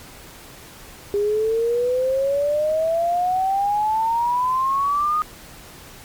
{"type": "exponential sweep", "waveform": "sine", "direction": "up", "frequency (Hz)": [403.4, 1244.5], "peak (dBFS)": -17, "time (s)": [1.14, 5.22], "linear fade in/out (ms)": 0, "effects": ["pink hiss -42 dBFS RMS until 6.04 s", "MP3 96 kbps"]}